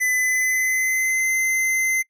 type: tone with pitch glide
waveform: square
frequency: 2009 to 2065 Hz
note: B6 to C7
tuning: +29 to -23 cents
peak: -19 dBFS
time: 0-2.03 s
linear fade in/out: 20 ms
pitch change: +48 cents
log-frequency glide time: 0.13-1.31 s
effects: noise-tail reverb RT60 0.1 s tail -23 dB re dry